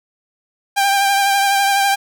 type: tone with vibrato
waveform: sawtooth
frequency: 793 Hz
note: G5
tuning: 20 cents sharp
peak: -9 dBFS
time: 0.76-1.96 s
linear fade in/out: 20 ms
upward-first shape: triangle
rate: 12 Hz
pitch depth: 30 cents each way
effects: none